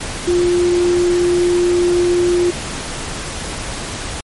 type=tone in noise; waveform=sine; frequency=351.9 Hz; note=F4; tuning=13 cents sharp; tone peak=-11 dBFS; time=0.27-2.51 s; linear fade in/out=10 ms; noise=pink; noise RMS=-25 dBFS; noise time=0-4.21 s; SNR=+11 dB; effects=MP3 48 kbps